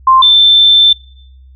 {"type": "tone pair in turn", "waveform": "sine", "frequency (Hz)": [1050, 3548], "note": ["C6", "A7"], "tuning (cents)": [6, 14], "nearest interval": "octave + major sixth", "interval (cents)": 2108, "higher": "second", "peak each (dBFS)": -3, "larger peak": "neither", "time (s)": [[0.07, 0.22], [0.22, 0.93]], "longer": "second", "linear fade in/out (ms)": 5, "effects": ["noise-tail reverb RT60 0.7 s tail -24 dB re dry", "added 65 Hz sine -36 dBFS peak until 1.55 s"]}